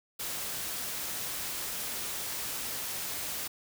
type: noise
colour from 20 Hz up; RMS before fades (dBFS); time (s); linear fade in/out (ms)
white; -36; 0.19-3.48; 10
effects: none